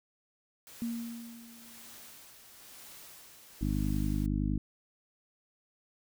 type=noise with tremolo; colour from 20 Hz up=white; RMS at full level=-50 dBFS; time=0.67-4.26 s; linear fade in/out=0 ms; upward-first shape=sine; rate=1 Hz; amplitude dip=45%
type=tone with exponential decay; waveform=sine; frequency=233.1 Hz; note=A#3; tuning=in tune; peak=-30 dBFS; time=0.82-2.16 s; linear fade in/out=0 ms; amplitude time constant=290 ms
type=harmonic tone; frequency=50.7 Hz; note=G#1; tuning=41 cents flat; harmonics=1 / 2 / 3 / 4 / 5 / 6; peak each=-32 / -36 / -36 / -36 / -36 / -38 dBFS; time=3.61-4.58 s; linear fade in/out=5 ms
effects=none